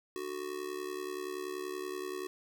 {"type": "tone with amplitude modulation", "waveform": "square", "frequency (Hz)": 370.7, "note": "F#4", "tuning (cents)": 3, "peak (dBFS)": -34, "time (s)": [0.16, 2.27], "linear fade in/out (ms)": 0, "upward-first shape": "sine", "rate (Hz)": 70.5, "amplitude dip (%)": 80, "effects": []}